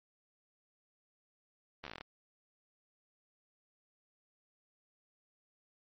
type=slowing click train; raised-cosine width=0.3 ms; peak=-27 dBFS; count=10; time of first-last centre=1.84-2.01 s; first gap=12 ms; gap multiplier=1.11; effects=MP3 32 kbps